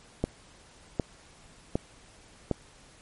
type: click train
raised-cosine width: 2 ms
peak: -12 dBFS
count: 4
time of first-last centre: 0.24-2.513 s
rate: 1.32 Hz
effects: pink hiss -55 dBFS RMS until 3.01 s + MP3 48 kbps